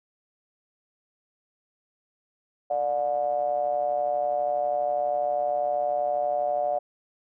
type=ring-modulated tone; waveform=triangle; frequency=66.2 Hz; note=C2; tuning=21 cents sharp; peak=-18 dBFS; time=2.7-6.79 s; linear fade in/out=10 ms; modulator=656 Hz; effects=none